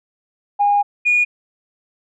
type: tone pair in turn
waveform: sine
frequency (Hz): 816 / 2445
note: G#5 / D#7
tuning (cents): -31 / -31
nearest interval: octave + perfect fifth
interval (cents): 1900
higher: second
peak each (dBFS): -11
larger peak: neither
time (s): 0.59-0.83 / 1.05-1.25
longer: first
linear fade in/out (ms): 20
effects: tanh soft clip ceiling -7 dBFS